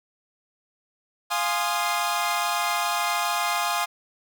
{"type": "chord", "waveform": "sawtooth", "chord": "F minor seventh", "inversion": "none", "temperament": "equal with one note detuned", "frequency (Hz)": [698.5, 830.6, 1046.5, 1232.3], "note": ["F5", "Ab5", "C6", "Eb6"], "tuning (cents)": [0, 0, 0, -17], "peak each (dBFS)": -25, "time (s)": [1.3, 3.86], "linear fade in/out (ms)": 20, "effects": []}